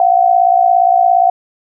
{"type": "tone pair together", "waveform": "sine", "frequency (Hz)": [698, 755.3], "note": ["F5", "F#5"], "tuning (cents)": [-1, 35], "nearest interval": "minor second", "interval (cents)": 136, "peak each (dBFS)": -10, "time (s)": [0, 1.3], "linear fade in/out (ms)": 2, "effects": []}